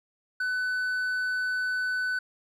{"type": "tone with hard clipping", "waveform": "sine", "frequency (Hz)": 1500, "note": "F#6", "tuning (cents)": 23, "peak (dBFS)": -27, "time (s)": [0.4, 2.19], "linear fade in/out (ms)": 5, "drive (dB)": 3, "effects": []}